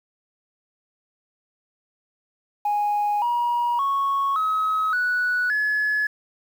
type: tone with pitch steps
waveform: sine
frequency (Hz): 828 / 956.6 / 1105.2 / 1277 / 1475.3 / 1704.5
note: G#5 / A#5 / C#6 / D#6 / F#6 / G#6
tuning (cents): -5 / +44 / -6 / +45 / -5 / +45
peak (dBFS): -18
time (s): 2.65-6.07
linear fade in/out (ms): 5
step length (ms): 570
effects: tanh soft clip ceiling -17 dBFS + 8-bit